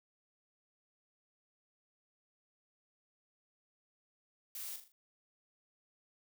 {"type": "noise with echo", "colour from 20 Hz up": "blue", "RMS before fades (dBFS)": -44, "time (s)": [4.55, 4.76], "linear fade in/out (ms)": 2, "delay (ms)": 40, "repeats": 4, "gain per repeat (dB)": -7, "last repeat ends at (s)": 4.92, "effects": []}